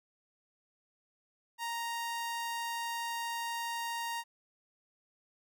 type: tone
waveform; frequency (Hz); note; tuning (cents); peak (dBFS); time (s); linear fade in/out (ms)
sawtooth; 932.3; A#5; 0; -31; 1.58-4.24; 50
effects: none